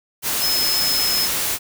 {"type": "tone in noise", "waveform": "sine", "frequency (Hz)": 5170, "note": "E8", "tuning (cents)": -34, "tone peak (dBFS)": -19, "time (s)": [0.39, 1.29], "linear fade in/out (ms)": 50, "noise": "white", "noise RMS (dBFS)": -22, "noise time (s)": [0.22, 1.59], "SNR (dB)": 0, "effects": []}